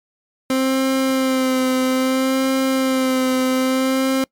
30% pulse tone with vibrato, 261.6 Hz, C4, in tune, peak -13 dBFS, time 0.5-4.24 s, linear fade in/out 2 ms, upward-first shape sine, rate 0.61 Hz, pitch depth 24 cents each way, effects noise-tail reverb RT60 0.1 s tail -25 dB re dry + MP3 96 kbps

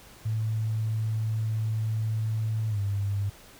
sine tone with pitch glide, 110 to 100.29 Hz, A2 to G2, 0 to +40 cents, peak -25 dBFS, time 0.25-3.3 s, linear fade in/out 10 ms, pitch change -160 cents, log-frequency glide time 2.69-2.79 s, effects pink hiss -51 dBFS RMS until 3.59 s

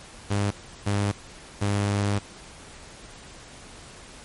sawtooth tone bursts at uneven times, 101.6 Hz, G#2, 38 cents flat, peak -18 dBFS, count 3, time 0.3-0.51 / 0.86-1.12 / 1.61-2.19 s, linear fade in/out 10 ms, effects pink hiss -45 dBFS RMS until 4.24 s + MP3 48 kbps

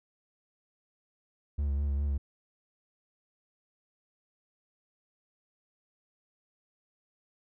triangle tone with vibrato, 71 Hz, C#2, 42 cents sharp, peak -25 dBFS, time 1.58-2.18 s, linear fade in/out 10 ms, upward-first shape triangle, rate 4.9 Hz, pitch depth 47 cents each way, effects none

